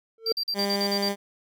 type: tone with exponential growth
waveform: triangle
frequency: 450 Hz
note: A4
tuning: 39 cents sharp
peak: -17 dBFS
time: 0.18-0.32 s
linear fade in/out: 2 ms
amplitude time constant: 30 ms
type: tone bursts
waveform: triangle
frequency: 4711 Hz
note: D8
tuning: 5 cents sharp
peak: -24 dBFS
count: 8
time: 0.26-1.089 s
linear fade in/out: 5 ms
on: 66 ms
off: 43 ms
type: tone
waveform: 15% pulse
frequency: 200.4 Hz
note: G3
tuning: 38 cents sharp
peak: -19 dBFS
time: 0.54-1.16 s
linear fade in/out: 50 ms
effects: none